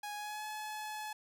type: tone with pitch glide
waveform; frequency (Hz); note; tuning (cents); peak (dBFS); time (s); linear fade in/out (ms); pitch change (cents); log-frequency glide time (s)
sawtooth; 830 to 854.3; G#5 to G#5; -1 to +49; -36; 0.03-1.13; 5; +50; 0.15-0.45
effects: none